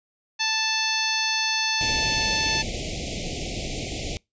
harmonic tone, 880 Hz, A5, in tune, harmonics 1 / 2 / 3 / 4 / 5 / 6 / 7, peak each -31 / -30 / -28 / -30 / -27 / -33 / -31 dBFS, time 0.39-2.63 s, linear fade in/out 20 ms
pink band-stop noise, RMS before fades -30 dBFS, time 1.81-4.17 s, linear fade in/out 0 ms, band 750 to 2100 Hz, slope 96 dB/octave
effects noise-tail reverb RT60 0.2 s tail -25 dB re dry + resampled to 16000 Hz

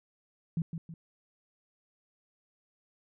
sine tone with echo, 164.81 Hz, E3, in tune, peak -27 dBFS, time 0.57-0.62 s, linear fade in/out 2 ms, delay 160 ms, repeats 2, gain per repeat -7 dB, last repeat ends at 0.94 s, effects none

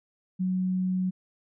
sine tone, 185 Hz, F#3, in tune, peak -24 dBFS, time 0.39-1.11 s, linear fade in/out 20 ms, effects none

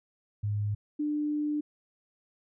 sine tone pair in turn, 103.83 / 297.9 Hz, G#2 / D4, 0 / +25 cents, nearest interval octave + tritone, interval 1825 cents, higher second, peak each -27 dBFS, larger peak neither, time 0.43-0.75 / 0.99-1.61 s, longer second, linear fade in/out 10 ms, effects none

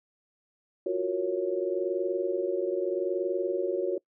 sine chord, Gb major seventh, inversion third, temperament equal, 349.2 / 370 / 466.2 / 554.4 Hz, F4 / Gb4 / Bb4 / Db5, 0 / 0 / 0 / 0 cents, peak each -33 / -29 / -34 / -32 dBFS, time 0.86-3.98 s, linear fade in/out 5 ms, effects noise-tail reverb RT60 0.1 s tail -24 dB re dry

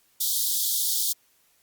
white high-pass noise, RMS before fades -25 dBFS, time 0.2-1.13 s, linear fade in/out 10 ms, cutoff 3300 Hz, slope 96 dB/octave, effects white hiss -64 dBFS RMS until 1.62 s + Opus 48 kbps

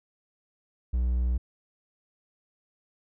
triangle tone, 61.2 Hz, B1, 15 cents flat, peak -21 dBFS, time 0.93-1.38 s, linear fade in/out 10 ms, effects none

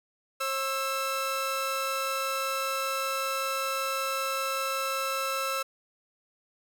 sawtooth tone pair together, 538 / 1322.4 Hz, C5 / E6, +48 / +5 cents, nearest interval octave + major third, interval 1557 cents, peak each -29 / -26 dBFS, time 0.4-5.63 s, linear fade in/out 10 ms, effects none

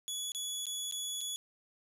20% pulse tone with dropouts, 3395 Hz, G#7, 37 cents sharp, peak -30 dBFS, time 0.08-1.36 s, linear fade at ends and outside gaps 0 ms, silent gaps 0.319-0.348 / 0.656-0.667 / 0.912-0.923 / 1.208-1.213 s, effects none

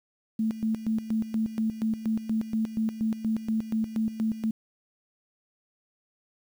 sine tone with tremolo, 220.7 Hz, A3, 5 cents sharp, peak -23 dBFS, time 0.39-4.51 s, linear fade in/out 5 ms, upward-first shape square, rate 4.2 Hz, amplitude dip 75%, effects 9-bit

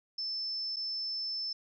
sine tone with dropouts, 5280 Hz, E8, 2 cents sharp, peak -33 dBFS, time 0.18-1.53 s, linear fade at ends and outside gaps 5 ms, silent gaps 0.761-0.766 s, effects none

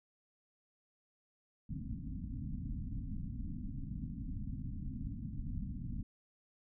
pink low-pass noise, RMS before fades -41 dBFS, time 1.69-6.03 s, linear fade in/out 5 ms, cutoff 280 Hz, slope 96 dB/octave, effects none

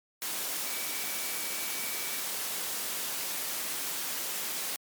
sine tone in noise, 2290 Hz, D7, 44 cents flat, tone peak -43 dBFS, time 0.66-2.2 s, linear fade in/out 0 ms, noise white, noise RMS -34 dBFS, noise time 0.22-4.76 s, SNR -12 dB, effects high-pass 200 Hz 12 dB/octave + MP3 96 kbps

